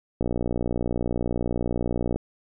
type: click train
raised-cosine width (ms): 2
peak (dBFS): -12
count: 118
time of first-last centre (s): 0.21-2.16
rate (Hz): 60
effects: none